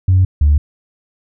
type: tone pair in turn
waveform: sine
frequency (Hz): 93.1 / 73.43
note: F#2 / D2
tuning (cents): +11 / 0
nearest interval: major third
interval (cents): 411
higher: first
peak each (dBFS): -6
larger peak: neither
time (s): 0.08-0.25 / 0.41-0.58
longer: neither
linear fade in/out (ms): 5
effects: tanh soft clip ceiling -4 dBFS